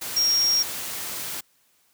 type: tone in noise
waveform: sine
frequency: 5588 Hz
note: F8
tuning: in tune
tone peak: -18 dBFS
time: 0.16-0.63 s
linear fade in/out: 10 ms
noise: white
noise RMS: -32 dBFS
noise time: 0.01-1.41 s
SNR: +11 dB
effects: white hiss -64 dBFS RMS until 1.93 s + high-pass 60 Hz 12 dB/octave